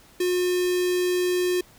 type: tone with notch filter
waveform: square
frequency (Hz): 360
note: F#4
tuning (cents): -47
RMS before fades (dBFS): -23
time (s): 0.2-1.61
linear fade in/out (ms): 5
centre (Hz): 1000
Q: 1.5
effects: pink hiss -53 dBFS RMS until 1.78 s